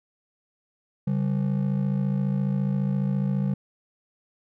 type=ring-modulated tone; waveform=triangle; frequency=166.5 Hz; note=E3; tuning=18 cents sharp; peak=-17 dBFS; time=1.07-3.54 s; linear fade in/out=5 ms; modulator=27.3 Hz; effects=none